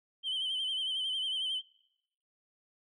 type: tone with vibrato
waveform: sine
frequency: 3094 Hz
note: G7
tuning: 23 cents flat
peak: -29 dBFS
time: 0.23-1.62 s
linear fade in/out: 50 ms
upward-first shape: sine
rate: 11 Hz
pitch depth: 59 cents each way
effects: noise-tail reverb RT60 0.8 s tail -24 dB re dry + tanh soft clip ceiling -29 dBFS